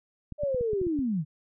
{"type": "clicks", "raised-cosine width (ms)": 5, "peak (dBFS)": -25, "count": 8, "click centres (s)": [0.323, 0.435, 0.546, 0.61, 0.733, 0.815, 0.868, 0.99]}
{"type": "linear sweep", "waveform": "sine", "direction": "down", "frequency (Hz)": [606, 139], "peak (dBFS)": -25, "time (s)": [0.38, 1.25], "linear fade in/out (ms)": 50}
{"effects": []}